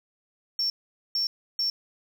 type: tone bursts at uneven times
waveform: triangle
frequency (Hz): 5450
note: F8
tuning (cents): -43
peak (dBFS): -20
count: 3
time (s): 0.59-0.7 / 1.15-1.27 / 1.59-1.7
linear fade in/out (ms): 2
effects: tanh soft clip ceiling -22 dBFS + 8-bit